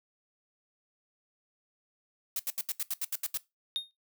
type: noise bursts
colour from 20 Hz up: blue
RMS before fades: -32 dBFS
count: 10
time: 2.36-3.374 s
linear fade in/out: 2 ms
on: 33 ms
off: 76 ms
type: tone with exponential decay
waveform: triangle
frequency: 3696 Hz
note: A#7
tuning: 16 cents flat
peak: -24 dBFS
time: 3.76-3.91 s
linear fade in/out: 0 ms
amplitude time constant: 31 ms
effects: noise-tail reverb RT60 0.2 s tail -19 dB re dry